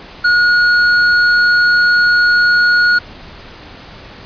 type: tone with tanh clipping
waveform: sine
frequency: 1446 Hz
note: F#6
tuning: 40 cents flat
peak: -10 dBFS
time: 0.24-2.99 s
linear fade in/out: 10 ms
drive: 14 dB
effects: pink hiss -35 dBFS RMS until 4.25 s + resampled to 11025 Hz